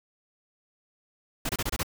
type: noise bursts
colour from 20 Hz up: pink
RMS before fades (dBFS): -29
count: 6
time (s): 1.45-1.832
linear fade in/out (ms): 5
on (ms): 42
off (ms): 26
effects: none